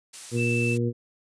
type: noise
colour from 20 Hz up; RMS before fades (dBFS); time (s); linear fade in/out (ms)
blue; -37; 0.13-0.78; 10
type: harmonic tone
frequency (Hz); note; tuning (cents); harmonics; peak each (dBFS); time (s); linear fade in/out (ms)
118.9; A#2; +35; 1 / 2 / 3 / 4; -25 / -28 / -30 / -31; 0.31-0.93; 50
type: tone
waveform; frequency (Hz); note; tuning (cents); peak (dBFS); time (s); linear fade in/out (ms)
sine; 2646; E7; +6; -27; 0.36-0.77; 50
effects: resampled to 22050 Hz